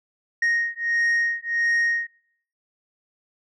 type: beating tone pair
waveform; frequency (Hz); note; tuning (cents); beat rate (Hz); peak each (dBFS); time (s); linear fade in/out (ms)
sine; 1864.7 / 1866.2; A#6 / A#6; 0 / +1; 1.5; -21; 0.42-2.07; 5
effects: noise-tail reverb RT60 0.7 s tail -23 dB re dry + tanh soft clip ceiling -17 dBFS